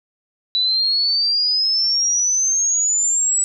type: exponential sweep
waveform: sine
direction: up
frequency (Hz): 3942 to 7902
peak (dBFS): -15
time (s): 0.55-3.44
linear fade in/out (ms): 0
effects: none